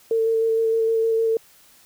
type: tone with vibrato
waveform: sine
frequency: 450.4 Hz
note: A4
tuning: 40 cents sharp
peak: -17 dBFS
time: 0.11-1.37 s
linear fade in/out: 2 ms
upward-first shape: square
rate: 6.5 Hz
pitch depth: 11 cents each way
effects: white hiss -53 dBFS RMS until 1.85 s